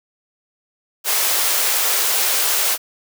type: high-pass noise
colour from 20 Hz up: white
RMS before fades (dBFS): -18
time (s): 1.04-2.78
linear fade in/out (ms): 50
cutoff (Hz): 410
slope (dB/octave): 24
effects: none